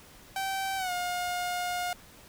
sawtooth tone with pitch glide, 774 to 713.9 Hz, G5 to F5, -22 to +38 cents, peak -26 dBFS, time 0.36-1.93 s, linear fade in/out 2 ms, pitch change -140 cents, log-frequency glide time 0.77-0.92 s, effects pink hiss -53 dBFS RMS until 2.28 s

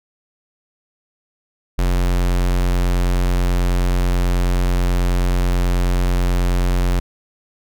square tone, 44.64 Hz, F1, 39 cents sharp, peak -15 dBFS, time 1.78-7 s, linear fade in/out 10 ms, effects none

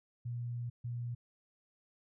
sine tone bursts at uneven times, 120 Hz, B2, 49 cents flat, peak -36 dBFS, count 2, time 0.25-0.7 / 0.84-1.15 s, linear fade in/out 10 ms, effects none

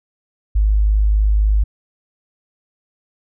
sine tone, 51.91 Hz, G#1, in tune, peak -11 dBFS, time 0.55-1.64 s, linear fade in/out 10 ms, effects none

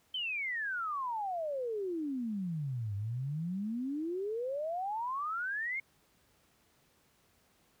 sine exponential two-way sweep, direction down then up, 3133 to 98 to 2195 Hz, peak -33 dBFS, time 0.14-5.8 s, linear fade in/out 5 ms, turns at 2.95 s, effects pink hiss -69 dBFS RMS until 7.8 s + high-pass 60 Hz 12 dB/octave

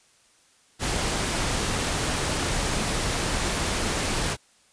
pink noise, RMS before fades -26 dBFS, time 0.79-4.37 s, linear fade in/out 50 ms, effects white hiss -60 dBFS RMS until 4.72 s + resampled to 22050 Hz

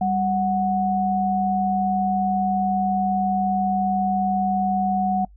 sine tone pair together, 196 / 738.5 Hz, G3 / F#5, 0 / -3 cents, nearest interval octave + major seventh, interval 2297 cents, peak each -23 / -20 dBFS, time 0.01-5.25 s, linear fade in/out 5 ms, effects noise-tail reverb RT60 0.1 s tail -24 dB re dry + added 50 Hz sine -45 dBFS peak until 5.36 s

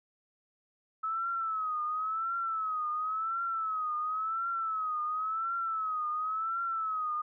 sine tone with vibrato, 1293 Hz, E6, 34 cents flat, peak -30 dBFS, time 1.03-7.22 s, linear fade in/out 10 ms, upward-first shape triangle, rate 0.94 Hz, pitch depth 110 cents each way, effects none

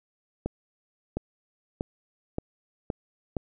accelerating click train, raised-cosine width 2 ms, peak -15 dBFS, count 6, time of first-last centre 0.46-3.368 s, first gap 710 ms, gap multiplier 0.9, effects none

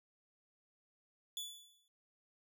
sawtooth tone with exponential decay, 3451 Hz, A7, 34 cents flat, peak -35 dBFS, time 1.37-1.88 s, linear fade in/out 1 ms, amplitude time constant 110 ms, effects none

